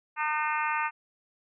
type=harmonic tone with a mistuned harmonic; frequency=304.1 Hz; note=D#4; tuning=40 cents flat; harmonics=3 / 4 / 5 / 6 / 7 / 8 / 9; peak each=-30 / -32 / -34 / -36 / -37 / -38 / -39 dBFS; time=0.16-0.91 s; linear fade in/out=50 ms; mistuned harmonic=9; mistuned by=-42 cents; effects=none